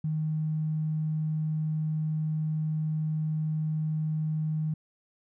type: tone with tanh clipping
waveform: triangle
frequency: 155.56 Hz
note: D#3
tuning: in tune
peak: -26 dBFS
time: 0.04-4.74 s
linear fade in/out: 5 ms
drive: 3 dB
effects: none